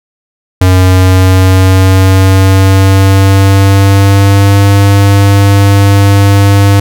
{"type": "tone with pitch glide", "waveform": "square", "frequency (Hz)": [92.5, 99.71], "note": ["F#2", "G2"], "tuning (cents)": [0, 30], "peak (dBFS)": -3, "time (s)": [0.61, 6.8], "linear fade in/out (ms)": 5, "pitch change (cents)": 130, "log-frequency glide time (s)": [0.81, 4.57], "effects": []}